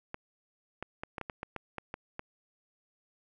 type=clicks; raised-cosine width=0.5 ms; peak=-22 dBFS; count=11; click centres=0.144 / 0.826 / 1.035 / 1.182 / 1.213 / 1.298 / 1.431 / 1.563 / 1.783 / 1.941 / 2.194 s; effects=none